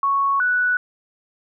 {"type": "tone pair in turn", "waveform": "sine", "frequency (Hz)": [1108, 1479], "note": ["C#6", "F#6"], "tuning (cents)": [-1, -1], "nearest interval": "perfect fourth", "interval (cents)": 500, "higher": "second", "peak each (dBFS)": -16, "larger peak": "neither", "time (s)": [[0.03, 0.4], [0.4, 0.77]], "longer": "neither", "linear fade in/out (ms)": 2, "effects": []}